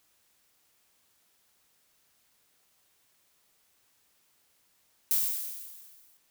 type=noise with exponential decay; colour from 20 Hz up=violet; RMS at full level=-24 dBFS; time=5.11-6.17 s; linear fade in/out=0 ms; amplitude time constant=230 ms; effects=white hiss -69 dBFS RMS until 6.3 s